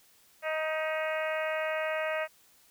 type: harmonic tone with a mistuned harmonic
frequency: 313.3 Hz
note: D#4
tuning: 12 cents sharp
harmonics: 2 / 3 / 4 / 5 / 6 / 7 / 8 / 9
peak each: -31 / -42 / -39 / -39 / -38 / -41 / -41 / -47 dBFS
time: 0.42-2.28 s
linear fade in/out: 50 ms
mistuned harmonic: 6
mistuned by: +24 cents
effects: white hiss -62 dBFS RMS until 2.7 s